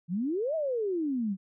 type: exponential two-way sweep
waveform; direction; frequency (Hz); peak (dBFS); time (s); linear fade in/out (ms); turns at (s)
sine; up then down; 160 to 659.3 to 183.6; -27; 0.08-1.37; 50; 0.55
effects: none